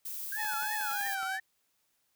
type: noise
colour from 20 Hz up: violet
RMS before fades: -39 dBFS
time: 0.05-1.15 s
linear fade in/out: 5 ms
type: tone with vibrato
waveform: sine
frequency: 1568 Hz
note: G6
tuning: in tune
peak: -35 dBFS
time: 0.32-1.4 s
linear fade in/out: 5 ms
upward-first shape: triangle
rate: 3 Hz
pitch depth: 290 cents each way
type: tone with pitch glide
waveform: sawtooth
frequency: 850 to 766.1 Hz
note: G#5 to G5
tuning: +40 to -40 cents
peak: -31 dBFS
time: 0.36-1.4 s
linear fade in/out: 50 ms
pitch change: -180 cents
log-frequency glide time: 0.82-1.23 s
type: clicks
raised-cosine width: 0.3 ms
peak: -31 dBFS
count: 8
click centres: 0.449 / 0.536 / 0.632 / 0.812 / 0.913 / 1.011 / 1.065 / 1.23 s
effects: white hiss -75 dBFS RMS until 2.15 s